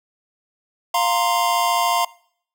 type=chord; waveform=square; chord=F suspended fourth; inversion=none; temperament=equal; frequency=698.5 / 932.3 / 1046.5 Hz; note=F5 / Bb5 / C6; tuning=0 / 0 / 0 cents; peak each=-22 dBFS; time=0.94-2.05 s; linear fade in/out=5 ms; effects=noise-tail reverb RT60 0.6 s tail -22 dB re dry